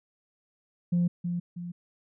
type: tone with echo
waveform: sine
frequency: 174.5 Hz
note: F3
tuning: 1 cent flat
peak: -20 dBFS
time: 0.92-1.08 s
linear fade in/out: 10 ms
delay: 320 ms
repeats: 2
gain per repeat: -7 dB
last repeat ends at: 1.72 s
effects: tanh soft clip ceiling -19 dBFS